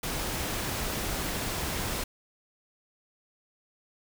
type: noise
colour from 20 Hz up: pink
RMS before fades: -32 dBFS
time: 0.03-2.04 s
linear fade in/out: 5 ms
effects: none